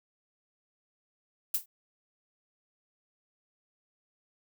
violet noise with exponential decay, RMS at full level -23 dBFS, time 1.54-1.66 s, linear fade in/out 5 ms, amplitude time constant 25 ms, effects none

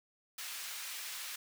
pink high-pass noise, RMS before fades -43 dBFS, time 0.38-1.36 s, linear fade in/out 5 ms, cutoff 1900 Hz, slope 12 dB/octave, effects none

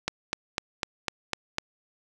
click train, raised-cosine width 0.2 ms, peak -9 dBFS, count 7, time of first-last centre 0.08-1.584 s, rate 3.99 Hz, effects none

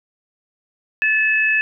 sine tone pair together, 1738 / 2591 Hz, A6 / E7, -22 / -30 cents, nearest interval perfect fifth, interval 692 cents, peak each -17 dBFS, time 1.02-1.61 s, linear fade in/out 0 ms, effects none

